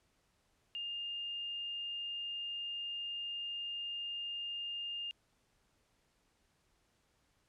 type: tone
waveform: sine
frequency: 2816 Hz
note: F7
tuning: 14 cents sharp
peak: -38 dBFS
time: 0.75-5.11 s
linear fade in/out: 0 ms
effects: pink hiss -75 dBFS RMS until 7.48 s + low-pass 10000 Hz 12 dB/octave